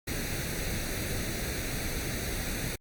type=noise with comb filter; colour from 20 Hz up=pink; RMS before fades=-33 dBFS; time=0.07-2.76 s; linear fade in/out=10 ms; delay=0.48 ms; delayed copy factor=+0.65; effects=Opus 48 kbps